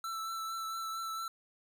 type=tone with vibrato; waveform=square; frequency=1329 Hz; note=E6; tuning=14 cents sharp; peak=-37 dBFS; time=0.04-1.28 s; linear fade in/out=2 ms; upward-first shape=triangle; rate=4.4 Hz; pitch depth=21 cents each way; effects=none